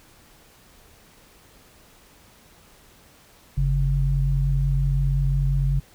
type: tone pair together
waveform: sine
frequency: 47.94 / 138.2 Hz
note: G1 / C#3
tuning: -38 / -5 cents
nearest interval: octave + tritone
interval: 1833 cents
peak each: -21 dBFS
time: 3.57-5.8 s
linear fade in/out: 10 ms
effects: pink hiss -53 dBFS RMS until 5.94 s